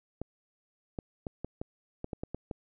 clicks, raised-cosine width 2 ms, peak -22 dBFS, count 10, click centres 0.216 / 0.988 / 1.268 / 1.446 / 1.615 / 2.044 / 2.132 / 2.235 / 2.346 / 2.512 s, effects none

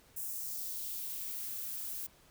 violet noise with high-pass filter sweep, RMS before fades -40 dBFS, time 0.16-2.07 s, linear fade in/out 10 ms, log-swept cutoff 8300 to 630 Hz, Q 1.4, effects pink hiss -63 dBFS RMS until 2.3 s

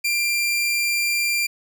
sawtooth tone, 2377 Hz, D7, 20 cents sharp, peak -16 dBFS, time 0.04-1.47 s, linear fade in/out 10 ms, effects none

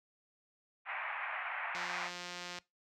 white band-pass noise, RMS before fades -40 dBFS, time 0.85-2.11 s, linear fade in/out 50 ms, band 680 to 2400 Hz, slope 48 dB/octave
click train, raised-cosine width 0.2 ms, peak -26 dBFS, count 149, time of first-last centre 1.75-2.586 s, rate 177 Hz
effects noise-tail reverb RT60 0.2 s tail -21 dB re dry + high-pass 60 Hz 12 dB/octave

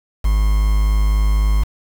triangle tone with quantisation, 51.91 Hz, G#1, in tune, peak -10 dBFS, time 0.24-1.64 s, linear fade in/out 10 ms, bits 5, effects none

